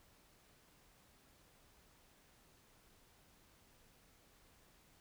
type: silence
effects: pink hiss -68 dBFS RMS until 5 s